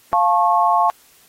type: chord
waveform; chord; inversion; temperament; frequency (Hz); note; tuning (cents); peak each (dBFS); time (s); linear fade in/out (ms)
sine; F augmented; none; just; 698.5 / 873.1 / 1091.3; F5 / A5 / C#6; 0 / -14 / -27; -17; 0.13-0.9; 0
effects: white hiss -52 dBFS RMS until 1.28 s + AAC 48 kbps